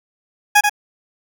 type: tone with echo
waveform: 20% pulse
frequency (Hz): 830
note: G#5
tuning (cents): -1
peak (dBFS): -3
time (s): 0.55-0.61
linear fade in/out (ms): 10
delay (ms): 86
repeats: 1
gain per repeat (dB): -5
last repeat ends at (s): 0.696
effects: none